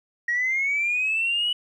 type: linear sweep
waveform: sine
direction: up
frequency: 1883 to 2960 Hz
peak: -20 dBFS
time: 0.28-1.53 s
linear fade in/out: 5 ms
effects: tanh soft clip ceiling -17 dBFS + 10-bit